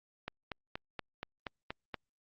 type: click train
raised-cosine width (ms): 0.3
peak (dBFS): -21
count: 8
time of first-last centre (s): 0.28-1.943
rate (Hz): 4.21
effects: low-pass 4000 Hz 12 dB/octave + Opus 48 kbps